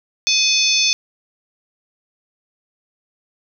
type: harmonic tone with a mistuned harmonic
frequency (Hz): 880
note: A5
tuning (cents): 0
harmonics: 3 / 4 / 5 / 6 / 7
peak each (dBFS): -20 / -20 / -20 / -20 / -20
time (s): 0.27-0.93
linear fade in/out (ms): 0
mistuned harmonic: 3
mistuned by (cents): -87
effects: none